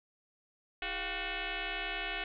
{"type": "tone with frequency modulation", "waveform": "sine", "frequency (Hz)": 403.6, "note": "G#4", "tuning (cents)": -49, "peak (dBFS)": -34, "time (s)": [0.82, 2.24], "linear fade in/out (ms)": 2, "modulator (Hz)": 368, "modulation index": 7.9, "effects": []}